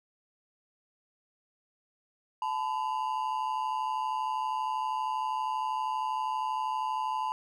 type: ring-modulated tone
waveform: triangle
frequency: 940 Hz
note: A#5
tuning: 14 cents sharp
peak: -24 dBFS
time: 2.42-7.32 s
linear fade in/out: 0 ms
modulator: 66.3 Hz
effects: none